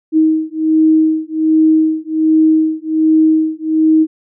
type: beating tone pair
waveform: sine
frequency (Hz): 314.9 / 316.2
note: D#4 / D#4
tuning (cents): +21 / +28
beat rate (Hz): 1.3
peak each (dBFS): -12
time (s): 0.12-4.07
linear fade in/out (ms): 50
effects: none